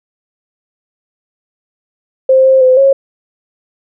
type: tone with pitch steps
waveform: sine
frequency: 525 / 528 / 513 / 545 Hz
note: C5 / C5 / C5 / C#5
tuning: +6 / +16 / -34 / -29 cents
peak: -4 dBFS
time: 2.29-2.93 s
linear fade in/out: 5 ms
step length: 160 ms
effects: none